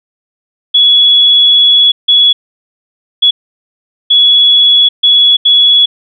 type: tone bursts at uneven times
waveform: sine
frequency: 3379 Hz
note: G#7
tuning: 29 cents sharp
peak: -3 dBFS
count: 6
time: 0.74-1.92 / 2.08-2.33 / 3.22-3.31 / 4.1-4.89 / 5.03-5.37 / 5.45-5.86 s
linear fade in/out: 10 ms
effects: none